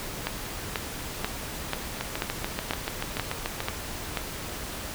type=two click trains; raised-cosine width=0.3 ms; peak=-10 / -12 dBFS; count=9 / 12; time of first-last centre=0.27-4.172 / 2.01-3.604 s; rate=2.05 / 6.9 Hz; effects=pink hiss -36 dBFS RMS until 4.94 s